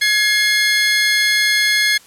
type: tone pair together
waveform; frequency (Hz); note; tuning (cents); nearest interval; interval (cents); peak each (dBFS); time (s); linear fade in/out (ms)
25% pulse; 1683.8 / 2135; G#6 / C7; +23 / +34; major third; 411; -12; 0.01-1.98; 10
effects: white hiss -46 dBFS RMS until 2.06 s + low-pass 11000 Hz 12 dB/octave